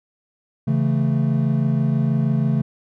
triangle chord, A major, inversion first, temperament equal, 138.59 / 164.81 / 220 Hz, C#3 / E3 / A3, 0 / 0 / 0 cents, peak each -17 / -21 / -20 dBFS, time 0.67-2.62 s, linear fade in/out 10 ms, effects none

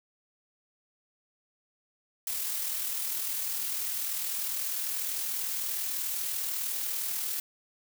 blue noise with amplitude modulation, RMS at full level -31 dBFS, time 2.27-7.4 s, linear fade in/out 2 ms, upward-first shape sine, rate 40.1 Hz, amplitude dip 35%, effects none

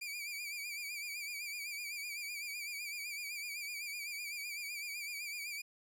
sawtooth tone with vibrato, 2349 Hz, D7, in tune, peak -37 dBFS, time 0.01-5.62 s, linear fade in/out 10 ms, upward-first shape sine, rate 7.9 Hz, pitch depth 73 cents each way, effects none

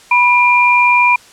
sine tone pair together, 982.3 / 2391 Hz, B5 / D7, -10 / +30 cents, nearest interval octave + minor third, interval 1540 cents, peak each -10 dBFS, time 0.11-1.16 s, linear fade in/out 5 ms, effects white hiss -42 dBFS RMS until 1.32 s + low-pass 8000 Hz 12 dB/octave

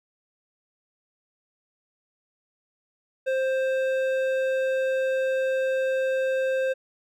sine tone with hard clipping, 526 Hz, C5, 9 cents sharp, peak -24 dBFS, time 3.26-6.74 s, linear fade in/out 20 ms, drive 10 dB, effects none

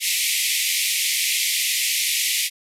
pink band-pass noise, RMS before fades -22 dBFS, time 0-2.5 s, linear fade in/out 50 ms, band 2000 to 14000 Hz, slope 96 dB/octave, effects none

